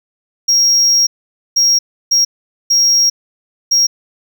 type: tone bursts at uneven times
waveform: triangle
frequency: 5600 Hz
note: F8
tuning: 4 cents sharp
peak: -7 dBFS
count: 5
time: 0.48-1.07 / 1.56-1.79 / 2.11-2.25 / 2.7-3.1 / 3.71-3.87 s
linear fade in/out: 10 ms
effects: none

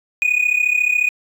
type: tone with amplitude modulation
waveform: triangle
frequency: 2473 Hz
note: D#7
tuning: 11 cents flat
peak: -8 dBFS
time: 0.22-1.09 s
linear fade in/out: 0 ms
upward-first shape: sine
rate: 34.1 Hz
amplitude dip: 85%
effects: tanh soft clip ceiling -7 dBFS

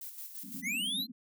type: noise with tremolo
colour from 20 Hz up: violet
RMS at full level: -43 dBFS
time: 0.01-0.62 s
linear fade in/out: 5 ms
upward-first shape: square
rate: 5.9 Hz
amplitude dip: 50%
type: band-pass noise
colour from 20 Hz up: white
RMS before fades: -45 dBFS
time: 0.43-1.12 s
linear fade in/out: 10 ms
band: 180 to 270 Hz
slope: 96 dB/octave
type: linear sweep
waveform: square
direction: up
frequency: 1923 to 4186 Hz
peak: -32 dBFS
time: 0.62-1.07 s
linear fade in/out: 50 ms
effects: none

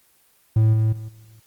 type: tone with level steps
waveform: triangle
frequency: 110 Hz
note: A2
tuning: in tune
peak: -11 / -14 / -28 / -42 / -44 dBFS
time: 0.56-1.4 s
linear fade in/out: 5 ms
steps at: 0.73 / 0.92 / 1.08 / 1.23 s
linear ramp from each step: 10 ms
effects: white hiss -59 dBFS RMS until 1.46 s + Opus 24 kbps

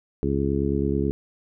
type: harmonic tone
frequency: 69.3 Hz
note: C#2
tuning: in tune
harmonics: 1 / 2 / 3 / 4 / 5 / 6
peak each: -28 / -28 / -28 / -28 / -28 / -28 dBFS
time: 0.23-1.11 s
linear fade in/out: 0 ms
effects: none

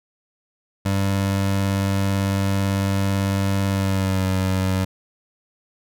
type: tone with pitch glide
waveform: 25% pulse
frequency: 98 to 94.28 Hz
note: G2 to F#2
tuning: 0 to +33 cents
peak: -15 dBFS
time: 0.85-4.85 s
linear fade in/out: 10 ms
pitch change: -67 cents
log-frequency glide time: 3.68-4.29 s
effects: none

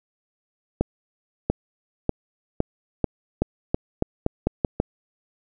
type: accelerating click train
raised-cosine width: 2 ms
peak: -6 dBFS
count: 12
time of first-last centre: 0.81-4.801 s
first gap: 690 ms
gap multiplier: 0.86
effects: none

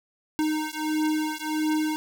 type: beating tone pair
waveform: square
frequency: 308.3 / 309.8 Hz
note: D#4 / D#4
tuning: -16 / -7 cents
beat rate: 1.5 Hz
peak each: -28 dBFS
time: 0.39-1.96 s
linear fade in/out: 0 ms
effects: none

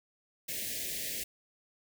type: band-stop noise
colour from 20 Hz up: white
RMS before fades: -37 dBFS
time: 0.48-1.24 s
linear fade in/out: 10 ms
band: 680 to 1700 Hz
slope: 96 dB/octave
effects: none

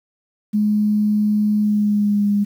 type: tone with pitch glide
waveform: sine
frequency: 210 to 204.1 Hz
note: G#3 to G#3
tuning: +19 to -30 cents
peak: -14 dBFS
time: 0.53-2.45 s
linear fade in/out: 20 ms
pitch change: -49 cents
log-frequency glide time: 1.63-2.29 s
effects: 8-bit

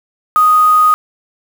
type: tone with quantisation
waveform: sine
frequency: 1244.5 Hz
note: D#6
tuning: in tune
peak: -6 dBFS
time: 0.36-0.94 s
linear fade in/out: 0 ms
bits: 4
effects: none

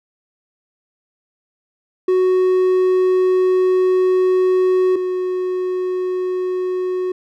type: tone pair in turn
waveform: triangle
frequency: 370 / 367.2 Hz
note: F#4 / F#4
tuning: 0 / -13 cents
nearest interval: unison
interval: 13 cents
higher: first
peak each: -10 / -16 dBFS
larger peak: first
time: 2.08-4.96 / 4.96-7.12 s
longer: first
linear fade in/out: 5 ms
effects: none

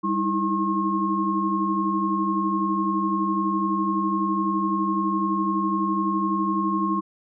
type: tone cluster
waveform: sine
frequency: 199.1 / 312.3 / 324.2 / 1078 Hz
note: G3 / D#4 / E4 / C#6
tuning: +27 / +7 / -29 / -49 cents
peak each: -26 / -31 / -27 / -24 dBFS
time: 0.03-7.01 s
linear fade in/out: 20 ms
effects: none

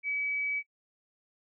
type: tone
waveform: sine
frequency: 2283 Hz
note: D7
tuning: 50 cents flat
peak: -29 dBFS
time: 0.03-0.63 s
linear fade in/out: 50 ms
effects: noise-tail reverb RT60 0.1 s tail -18 dB re dry

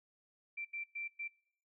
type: tone bursts at uneven times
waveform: sine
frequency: 2349 Hz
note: D7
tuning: in tune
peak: -39 dBFS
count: 4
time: 0.57-0.65 / 0.73-0.84 / 0.95-1.08 / 1.19-1.28 s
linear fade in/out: 10 ms
effects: noise-tail reverb RT60 0.7 s tail -23 dB re dry

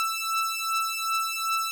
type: beating tone pair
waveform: sawtooth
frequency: 1322 / 1324.6 Hz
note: E6 / E6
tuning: +5 / +8 cents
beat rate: 2.6 Hz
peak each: -25 dBFS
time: 0-1.71 s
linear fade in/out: 0 ms
effects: none

